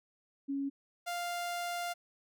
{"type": "tone pair in turn", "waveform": ["sine", "sawtooth"], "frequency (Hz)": [277.2, 698.5], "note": ["C#4", "F5"], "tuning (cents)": [0, 0], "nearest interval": "octave + major third", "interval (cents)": 1600, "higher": "second", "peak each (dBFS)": [-32, -31], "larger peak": "second", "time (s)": [[0.48, 0.7], [1.06, 1.94]], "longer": "second", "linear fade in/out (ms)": 20, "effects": []}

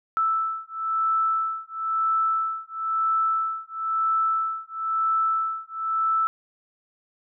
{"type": "beating tone pair", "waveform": "sine", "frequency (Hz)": [1318, 1319], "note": ["E6", "E6"], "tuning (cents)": [-1, 1], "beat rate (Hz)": 1, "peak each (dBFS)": -25, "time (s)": [0.17, 6.27], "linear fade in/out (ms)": 0, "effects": []}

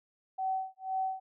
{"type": "tone with tremolo", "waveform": "sine", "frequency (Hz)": 760, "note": "F#5", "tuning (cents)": 46, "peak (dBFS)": -28, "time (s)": [0.38, 1.2], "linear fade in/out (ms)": 10, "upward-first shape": "sine", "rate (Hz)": 2, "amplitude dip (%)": 100, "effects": []}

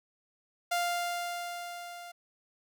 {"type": "tone with level ramp", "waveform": "sawtooth", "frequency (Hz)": 698.5, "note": "F5", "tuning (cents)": 0, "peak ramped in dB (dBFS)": [-23, -40], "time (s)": [0.71, 2.12], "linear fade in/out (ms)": 10, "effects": []}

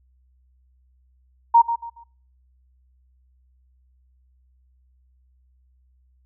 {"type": "tone with echo", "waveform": "sine", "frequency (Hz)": 932.3, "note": "A#5", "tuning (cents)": 0, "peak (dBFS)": -9, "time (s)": [1.54, 1.62], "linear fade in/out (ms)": 10, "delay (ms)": 140, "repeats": 3, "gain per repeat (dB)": -11, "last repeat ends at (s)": 2.04, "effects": ["noise-tail reverb RT60 0.6 s tail -24 dB re dry", "added 63 Hz sine -57 dBFS peak until 6.25 s"]}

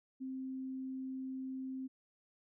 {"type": "tone", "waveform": "sine", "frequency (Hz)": 262.3, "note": "C4", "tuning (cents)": 4, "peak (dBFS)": -39, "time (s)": [0.2, 1.88], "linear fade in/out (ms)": 20, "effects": []}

